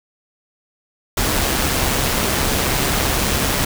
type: noise with amplitude modulation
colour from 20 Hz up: pink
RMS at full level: -17 dBFS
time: 1.17-3.65 s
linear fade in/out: 5 ms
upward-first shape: sine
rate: 135 Hz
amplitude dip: 35%
effects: none